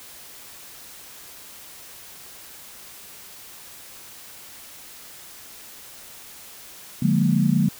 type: chord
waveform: sine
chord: Bb dominant seventh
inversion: first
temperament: equal with one note detuned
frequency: 146.83 / 178.39 / 207.7 / 233.1 Hz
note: D3 / F3 / Ab3 / Bb3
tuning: 0 / +37 / 0 / 0 cents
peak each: -22 / -21 / -22 / -23 dBFS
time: 7.02-7.69 s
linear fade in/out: 5 ms
effects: white hiss -43 dBFS RMS until 7.79 s